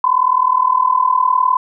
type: tone with amplitude modulation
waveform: sine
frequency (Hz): 1016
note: B5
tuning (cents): +49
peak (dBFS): -7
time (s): 0.04-1.57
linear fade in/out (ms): 2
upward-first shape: sine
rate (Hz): 39.6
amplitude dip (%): 85
effects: none